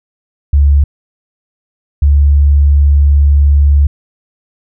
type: tone pair in turn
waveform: sine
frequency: 71.2 / 71.61 Hz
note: C#2 / D2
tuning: +47 / -43 cents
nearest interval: unison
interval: 10 cents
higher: second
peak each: -4 dBFS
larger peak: neither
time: 0.53-0.84 / 2.02-3.87 s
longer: second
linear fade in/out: 5 ms
effects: none